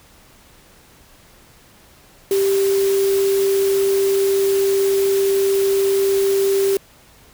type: tone in noise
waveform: sine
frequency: 392 Hz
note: G4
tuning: in tune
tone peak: -14 dBFS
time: 2.31-6.77 s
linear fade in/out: 2 ms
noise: white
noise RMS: -29 dBFS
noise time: 2.31-6.77 s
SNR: +12 dB
effects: pink hiss -49 dBFS RMS until 7.33 s